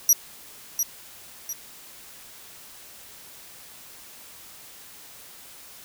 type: tone with echo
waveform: 30% pulse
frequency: 5800 Hz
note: F#8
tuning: 35 cents flat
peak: -9 dBFS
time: 0.09-0.13 s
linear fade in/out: 2 ms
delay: 700 ms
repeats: 2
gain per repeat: -8 dB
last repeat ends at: 1.53 s
effects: white hiss -46 dBFS RMS until 5.84 s